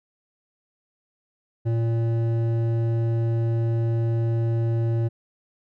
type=tone with hard clipping; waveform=sine; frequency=115.1 Hz; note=A#2; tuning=22 cents flat; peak=-22 dBFS; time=1.65-5.09 s; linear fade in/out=20 ms; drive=10 dB; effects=none